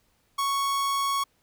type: tone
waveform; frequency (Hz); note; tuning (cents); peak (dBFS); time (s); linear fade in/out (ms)
45% pulse; 1108.7; C#6; 0; -24; 0.38-1.24; 10
effects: pink hiss -68 dBFS RMS until 1.42 s